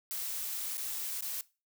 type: noise with dropouts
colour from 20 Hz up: blue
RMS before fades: -37 dBFS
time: 0.11-1.41 s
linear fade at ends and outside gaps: 0 ms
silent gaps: 0.771-0.779 / 1.208-1.224 s
effects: noise-tail reverb RT60 0.3 s tail -20 dB re dry